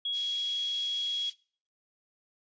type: tone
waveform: sine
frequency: 3322 Hz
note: G#7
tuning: in tune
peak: -29 dBFS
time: 0.05-1.3 s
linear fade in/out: 5 ms
type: band-pass noise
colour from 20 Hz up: pink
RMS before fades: -47 dBFS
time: 0.12-1.34 s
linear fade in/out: 50 ms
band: 3100 to 6200 Hz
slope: 24 dB/octave
effects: noise-tail reverb RT60 0.5 s tail -23 dB re dry + resampled to 16000 Hz